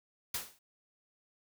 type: noise with exponential decay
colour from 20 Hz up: white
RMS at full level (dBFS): -32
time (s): 0.34-0.59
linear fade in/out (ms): 5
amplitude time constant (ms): 54
effects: none